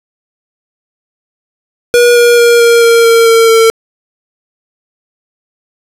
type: tone with pitch steps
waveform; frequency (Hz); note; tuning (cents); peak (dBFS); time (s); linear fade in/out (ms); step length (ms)
square; 481.5 / 477.1 / 472.7 / 468.3 / 464 / 459.8 / 455.5 / 451.3; B4 / A#4 / A#4 / A#4 / A#4 / A#4 / A#4 / A4; -44 / +40 / +24 / +8 / -8 / -24 / -40 / +44; -4; 1.94-3.7; 0; 220
effects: resampled to 32000 Hz + 7-bit